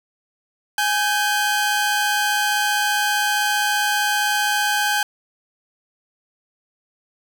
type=tone pair together; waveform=sawtooth; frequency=830.6 / 1545.9 Hz; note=G#5 / G6; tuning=0 / -25 cents; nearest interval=major seventh; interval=1075 cents; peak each=-17 dBFS; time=0.78-5.03 s; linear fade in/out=2 ms; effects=none